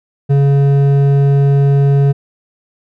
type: tone with hard clipping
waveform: sine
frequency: 140 Hz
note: C#3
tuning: 18 cents sharp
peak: -9 dBFS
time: 0.29-2.13 s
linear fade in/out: 20 ms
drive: 8 dB
effects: none